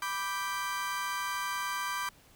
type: chord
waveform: 35% pulse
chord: G major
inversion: first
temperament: equal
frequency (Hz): 987.8 / 1174.7 / 1568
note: B5 / D6 / G6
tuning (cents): 0 / 0 / 0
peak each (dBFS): -35 / -34 / -36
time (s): 0.02-2.09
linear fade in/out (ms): 2
effects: pink hiss -60 dBFS RMS until 2.35 s